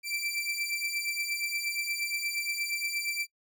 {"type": "beating tone pair", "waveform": "sawtooth", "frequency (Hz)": [2335, 2343.5], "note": ["D7", "D7"], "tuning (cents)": [-11, -4], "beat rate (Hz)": 8.5, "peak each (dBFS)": [-32, -29], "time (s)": [0.03, 3.27], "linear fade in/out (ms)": 50, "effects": ["noise-tail reverb RT60 0.1 s tail -26 dB re dry"]}